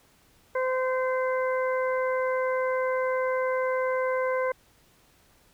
harmonic tone, 515 Hz, C5, 28 cents flat, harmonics 1 / 2 / 3 / 4, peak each -25 / -31 / -35 / -37 dBFS, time 0.55-4.52 s, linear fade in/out 5 ms, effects pink hiss -61 dBFS RMS until 5.53 s

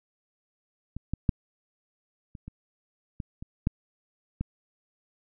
clicks, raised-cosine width 5 ms, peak -23 / -16 / -9 / -29 / -27 / -21 / -26 / -11 / -17 dBFS, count 9, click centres 0.966 / 1.136 / 1.292 / 2.352 / 2.48 / 3.202 / 3.425 / 3.671 / 4.41 s, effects none

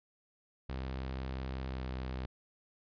sawtooth tone with pitch glide, 65.41 to 64.25 Hz, C2 to C2, 0 to -31 cents, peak -33 dBFS, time 0.69-2.26 s, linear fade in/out 5 ms, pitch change -31 cents, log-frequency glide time 1.69-1.79 s, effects resampled to 11025 Hz

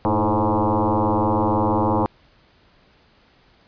sine tone with frequency modulation, 309.7 Hz, D#4, 8 cents flat, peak -16 dBFS, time 0.05-2.06 s, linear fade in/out 0 ms, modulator 106 Hz, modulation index 6.9, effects pink hiss -56 dBFS RMS until 3.67 s + resampled to 11025 Hz

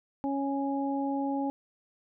harmonic tone, 276.7 Hz, C#4, 3 cents flat, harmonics 1 / 2 / 3, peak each -29 / -37 / -34 dBFS, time 0.24-1.5 s, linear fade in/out 0 ms, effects none

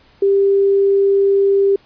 sine tone, 395.3 Hz, G4, 15 cents sharp, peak -10 dBFS, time 0.22-1.76 s, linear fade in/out 5 ms, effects pink hiss -51 dBFS RMS until 1.85 s + resampled to 11025 Hz

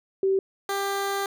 sine / 15% pulse tone pair in turn, 385.7 / 396.3 Hz, G4 / G4, -28 / +19 cents, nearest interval unison, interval 47 cents, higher second, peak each -19 dBFS, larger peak neither, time 0.23-0.39 / 0.69-1.26 s, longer second, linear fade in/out 2 ms, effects none

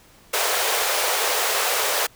pink high-pass noise, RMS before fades -22 dBFS, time 0.33-2.07 s, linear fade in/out 10 ms, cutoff 430 Hz, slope 48 dB/octave, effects pink hiss -52 dBFS RMS until 2.15 s

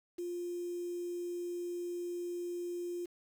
sine tone with quantisation, 350 Hz, F4, 4 cents sharp, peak -36 dBFS, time 0.18-3.06 s, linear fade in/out 10 ms, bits 9, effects none

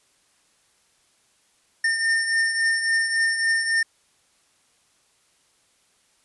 square beating tone pair, 1813 / 1816.6 Hz, A#6 / A#6, -49 / -45 cents, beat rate 3.6 Hz, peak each -21 / -29 dBFS, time 1.84-3.83 s, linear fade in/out 5 ms, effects white hiss -63 dBFS RMS until 6.24 s + resampled to 24000 Hz

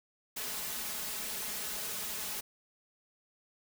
white noise with comb filter, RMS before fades -38 dBFS, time 0.36-2.41 s, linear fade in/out 10 ms, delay 4.7 ms, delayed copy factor +0.6, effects none

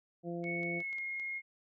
harmonic tone, 171.7 Hz, F3, 29 cents flat, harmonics 1 / 2 / 3 / 4, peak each -40 / -40 / -44 / -46 dBFS, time 0.23-0.83 s, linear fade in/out 50 ms
sine tone with pitch glide, 2213 to 2148 Hz, C#7 to C7, -3 to +45 cents, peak -36 dBFS, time 0.43-1.42 s, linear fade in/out 50 ms, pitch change -52 cents, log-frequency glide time 0.77-0.97 s
clicks, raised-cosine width 0.2 ms, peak -38 dBFS, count 6, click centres 0.441 / 0.632 / 0.804 / 0.929 / 0.984 / 1.198 s
effects none

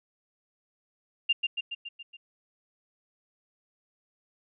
sine tone with echo, 2794 Hz, F7, in tune, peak -20 dBFS, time 1.29-1.33 s, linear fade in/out 10 ms, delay 140 ms, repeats 6, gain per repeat -4 dB, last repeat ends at 2.17 s, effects none

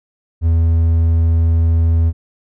triangle tone, 82.41 Hz, E2, in tune, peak -8 dBFS, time 0.41-2.13 s, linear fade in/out 50 ms, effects none

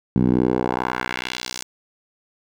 10% pulse tone with band-pass filter sweep, 62.2 Hz, B1, 13 cents sharp, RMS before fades -22 dBFS, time 0.16-1.63 s, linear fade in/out 0 ms, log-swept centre 180 to 7000 Hz, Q 1.4, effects none

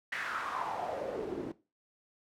pink noise with band-pass filter sweep, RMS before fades -37 dBFS, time 0.12-1.52 s, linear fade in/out 5 ms, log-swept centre 1900 to 290 Hz, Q 4.4, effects noise-tail reverb RT60 0.3 s tail -18 dB re dry

